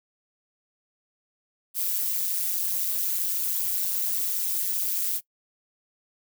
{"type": "noise with amplitude modulation", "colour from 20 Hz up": "violet", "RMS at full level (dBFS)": -23, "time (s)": [1.74, 5.21], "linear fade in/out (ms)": 50, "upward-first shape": "sine", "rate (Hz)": 185, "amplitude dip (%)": 90, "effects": ["noise-tail reverb RT60 0.1 s tail -21 dB re dry"]}